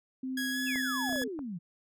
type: tone with tremolo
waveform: sine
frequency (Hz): 260.2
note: C4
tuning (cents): -9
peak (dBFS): -32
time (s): 0.23-1.28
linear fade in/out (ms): 5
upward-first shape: triangle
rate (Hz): 2.5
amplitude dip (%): 25
type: tone with pitch glide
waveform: sawtooth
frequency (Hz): 1661.2 to 1691.2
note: G#6 to G#6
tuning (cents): 0 to +31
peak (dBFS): -29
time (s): 0.37-1.24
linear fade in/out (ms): 5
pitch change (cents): +31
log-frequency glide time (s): 0.51-0.58
type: exponential sweep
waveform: sine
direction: down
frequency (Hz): 2786 to 160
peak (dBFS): -35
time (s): 0.66-1.59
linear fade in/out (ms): 20
type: clicks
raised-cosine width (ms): 1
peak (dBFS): -29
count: 6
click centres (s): 0.758 / 1.094 / 1.127 / 1.159 / 1.218 / 1.391
effects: none